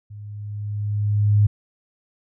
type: tone with level ramp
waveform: sine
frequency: 103.83 Hz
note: G#2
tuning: in tune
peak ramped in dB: -35 to -11 dBFS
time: 0.1-1.47 s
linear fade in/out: 10 ms
effects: none